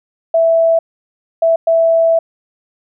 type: tone bursts at uneven times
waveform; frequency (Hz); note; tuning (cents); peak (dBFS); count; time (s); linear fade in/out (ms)
sine; 659.3; E5; 0; -8; 3; 0.34-0.79 / 1.42-1.56 / 1.67-2.19; 5
effects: none